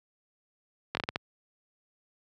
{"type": "slowing click train", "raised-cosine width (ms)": 0.3, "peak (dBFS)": -13, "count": 6, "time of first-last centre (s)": [0.95, 1.159], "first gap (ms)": 21, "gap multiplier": 1.35, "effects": ["high-pass 80 Hz 12 dB/octave"]}